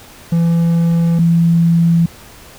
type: tone pair in turn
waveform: triangle / sine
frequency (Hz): 168 / 168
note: E3 / E3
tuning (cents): +33 / +33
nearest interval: unison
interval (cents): 0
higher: neither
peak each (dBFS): -8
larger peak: neither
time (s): 0.32-1.19 / 1.19-2.06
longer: neither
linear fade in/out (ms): 5
effects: pink hiss -39 dBFS RMS until 2.58 s